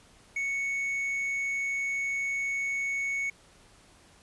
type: tone with hard clipping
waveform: sine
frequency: 2217 Hz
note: C#7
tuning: in tune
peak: -29 dBFS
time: 0.36-3.3 s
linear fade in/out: 5 ms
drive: 3 dB
effects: pink hiss -58 dBFS RMS until 4.22 s + resampled to 24000 Hz